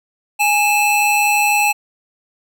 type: tone pair together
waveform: square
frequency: 828.3 / 2637 Hz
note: G#5 / E7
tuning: -5 / 0 cents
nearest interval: octave + minor sixth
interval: 2005 cents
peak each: -16 dBFS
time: 0.39-1.73 s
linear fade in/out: 20 ms
effects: none